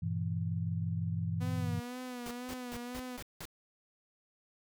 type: chord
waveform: sine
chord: E diminished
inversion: first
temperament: just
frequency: 98.89 / 118.67 / 164.81 Hz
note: G2 / Bb2 / E3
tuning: +16 / +31 / 0 cents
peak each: -35 / -39 / -35 dBFS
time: 0.02-1.8 s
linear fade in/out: 10 ms
type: tone with vibrato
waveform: sawtooth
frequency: 246.9 Hz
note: B3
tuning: in tune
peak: -36 dBFS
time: 1.4-3.18 s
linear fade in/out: 20 ms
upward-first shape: sine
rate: 2 Hz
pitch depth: 49 cents each way
type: noise bursts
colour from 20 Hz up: pink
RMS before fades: -44 dBFS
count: 6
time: 2.26-3.454 s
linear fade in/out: 0 ms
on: 49 ms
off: 180 ms
effects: none